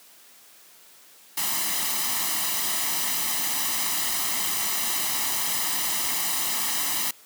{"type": "noise with comb filter", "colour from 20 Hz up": "white", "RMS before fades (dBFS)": -26, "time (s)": [1.37, 7.11], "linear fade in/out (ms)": 5, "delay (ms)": 1, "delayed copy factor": 0.65, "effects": ["white hiss -52 dBFS RMS until 7.25 s", "high-pass 200 Hz 12 dB/octave"]}